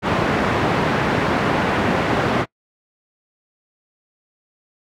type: band-pass noise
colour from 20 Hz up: pink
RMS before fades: -19 dBFS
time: 0.02-2.46 s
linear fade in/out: 50 ms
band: 130 to 1900 Hz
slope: 12 dB/octave
effects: noise-tail reverb RT60 0.1 s tail -25 dB re dry